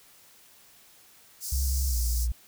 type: high-pass noise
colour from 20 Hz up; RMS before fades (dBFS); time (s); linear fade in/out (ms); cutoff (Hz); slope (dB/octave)
pink; -35; 1.4-2.28; 50; 4900; 48
type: tone with pitch glide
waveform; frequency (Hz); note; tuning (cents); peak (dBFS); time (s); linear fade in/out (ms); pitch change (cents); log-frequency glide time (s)
sine; 66 to 59.48; C2 to A#1; +16 to +36; -24; 1.52-2.32; 5; -180; 1.89-1.94
effects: white hiss -56 dBFS RMS until 2.47 s